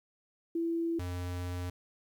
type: tone pair in turn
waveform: sine / square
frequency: 333.8 / 89.21 Hz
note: E4 / F2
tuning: +22 / +37 cents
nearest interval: octave + major seventh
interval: 2285 cents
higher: first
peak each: -29 / -35 dBFS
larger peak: first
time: 0.55-0.99 / 0.99-1.7 s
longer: second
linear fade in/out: 5 ms
effects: 11-bit